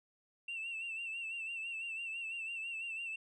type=tone with vibrato; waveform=sine; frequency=2700 Hz; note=E7; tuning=41 cents sharp; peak=-37 dBFS; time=0.48-3.16 s; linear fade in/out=5 ms; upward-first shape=sine; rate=6 Hz; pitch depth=56 cents each way; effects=tanh soft clip ceiling -36 dBFS